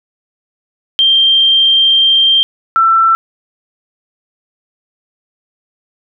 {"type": "tone pair in turn", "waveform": "sine", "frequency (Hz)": [3168, 1337.8], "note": ["G7", "E6"], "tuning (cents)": [18, 25], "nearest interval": "octave + minor third", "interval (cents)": 1493, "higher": "first", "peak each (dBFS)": -6, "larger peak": "neither", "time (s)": [[0.99, 2.43], [2.76, 3.15]], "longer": "first", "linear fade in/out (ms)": 0, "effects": []}